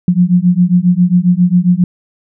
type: beating tone pair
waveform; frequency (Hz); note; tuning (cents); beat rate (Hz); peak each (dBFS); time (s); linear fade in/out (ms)
sine; 174.61 / 182.01; F3 / F#3; 0 / -28; 7.4; -10; 0.08-1.84; 2
effects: none